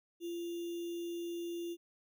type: tone with sample-and-hold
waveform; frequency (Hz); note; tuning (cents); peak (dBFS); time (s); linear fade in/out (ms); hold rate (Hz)
sine; 342.9; F4; -32; -37; 0.2-1.77; 50; 3150
effects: none